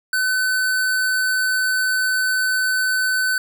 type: tone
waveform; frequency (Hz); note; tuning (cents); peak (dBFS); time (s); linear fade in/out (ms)
square; 1514; F#6; +39; -18; 0.13-3.38; 2
effects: none